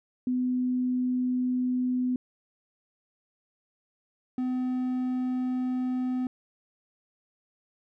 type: tone pair in turn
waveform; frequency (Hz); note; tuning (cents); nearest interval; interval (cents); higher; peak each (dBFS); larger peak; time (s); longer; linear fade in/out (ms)
sine / triangle; 251.4 / 253.6; B3 / B3; +31 / +46; unison; 15; second; -24; neither; 0.27-2.16 / 4.38-6.27; neither; 2
effects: none